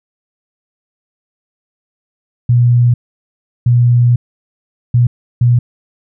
sine tone bursts at uneven times, 121.1 Hz, B2, 34 cents flat, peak -6 dBFS, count 4, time 2.49-2.94 / 3.66-4.16 / 4.94-5.07 / 5.41-5.59 s, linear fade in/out 5 ms, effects none

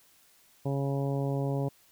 harmonic tone, 138.59 Hz, C#3, in tune, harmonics 1 / 2 / 3 / 4 / 5 / 6 / 7, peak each -29 / -35 / -36 / -37 / -42 / -45 / -47 dBFS, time 0.65-1.69 s, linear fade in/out 10 ms, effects white hiss -62 dBFS RMS until 1.91 s

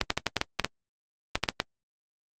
clicks, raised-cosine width 0.2 ms, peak -6 dBFS, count 12, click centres 0.013 / 0.104 / 0.176 / 0.267 / 0.367 / 0.414 / 0.597 / 0.646 / 1.355 / 1.437 / 1.488 / 1.601 s, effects Opus 24 kbps

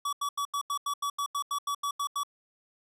square tone bursts, 1140 Hz, C#6, 48 cents sharp, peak -29 dBFS, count 14, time 0.05-2.234 s, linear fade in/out 5 ms, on 78 ms, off 84 ms, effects resampled to 32000 Hz

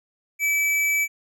square tone, 2303 Hz, D7, 34 cents flat, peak -20 dBFS, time 0.39-1.08 s, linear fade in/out 50 ms, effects none

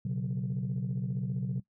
sine chord, B suspended second, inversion none, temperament equal, 123.47 / 138.59 / 185 Hz, B2 / C#3 / F#3, 0 / 0 / 0 cents, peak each -33 dBFS, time 0.05-1.6 s, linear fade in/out 5 ms, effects noise-tail reverb RT60 0.1 s tail -19 dB re dry + tanh soft clip ceiling -25 dBFS

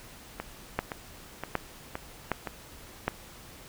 two click trains, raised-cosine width 0.5 ms, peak -11 / -18 dBFS, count 4 / 5, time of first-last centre 0.79-3.08 / 0.4-2.473 s, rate 1.31 / 1.93 Hz, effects pink hiss -49 dBFS RMS until 3.68 s

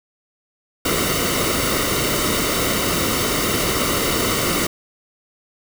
pink noise with comb filter, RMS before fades -20 dBFS, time 0.85-4.67 s, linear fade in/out 5 ms, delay 1.2 ms, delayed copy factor -0.65, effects none

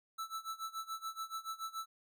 square tone with tremolo, 1318.5 Hz, E6, in tune, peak -38 dBFS, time 0.18-1.86 s, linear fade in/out 10 ms, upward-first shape sine, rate 7 Hz, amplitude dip 90%, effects none

